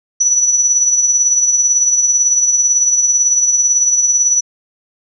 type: tone with tremolo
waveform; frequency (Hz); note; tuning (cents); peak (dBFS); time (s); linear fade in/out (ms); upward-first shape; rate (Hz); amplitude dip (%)
sine; 5920; F#8; 0; -7; 0.2-4.41; 10; triangle; 18; 55
effects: none